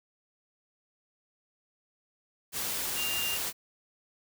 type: tone in noise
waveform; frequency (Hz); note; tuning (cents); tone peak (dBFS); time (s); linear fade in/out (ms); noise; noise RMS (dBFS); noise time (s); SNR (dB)
sine; 2794; F7; 0; -32; 2.95-3.39; 50; white; -33; 2.52-3.53; -2
effects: none